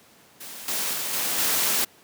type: noise with level steps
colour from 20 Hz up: white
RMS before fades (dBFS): -39 / -27 / -29 / -26 / -23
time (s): 0.4-1.85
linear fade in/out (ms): 10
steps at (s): 0.68 / 0.93 / 1.13 / 1.38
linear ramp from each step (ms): 2
effects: pink hiss -54 dBFS RMS until 2.03 s + high-pass 150 Hz 12 dB/octave